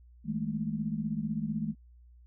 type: tone cluster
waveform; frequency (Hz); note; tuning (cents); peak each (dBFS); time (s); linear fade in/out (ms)
sine; 159.1 / 207.5 / 223.3; D#3 / G#3 / A3; +39 / -1 / +26; -36 / -34 / -34; 0.24-1.75; 50
effects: added 60 Hz sine -53 dBFS peak until 2.26 s